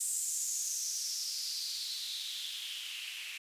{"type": "noise with band-pass filter sweep", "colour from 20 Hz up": "blue", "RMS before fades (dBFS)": -38, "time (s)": [0, 3.38], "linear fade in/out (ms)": 10, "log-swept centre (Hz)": [8100, 2500], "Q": 4.9, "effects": ["resampled to 32000 Hz"]}